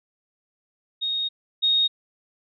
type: tone pair in turn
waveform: sine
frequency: 3729 / 3729 Hz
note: A#7 / A#7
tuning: 0 / 0 cents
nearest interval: unison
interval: 0 cents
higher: neither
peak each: -23 / -17 dBFS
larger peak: second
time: 1.01-1.29 / 1.62-1.88 s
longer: first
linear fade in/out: 20 ms
effects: none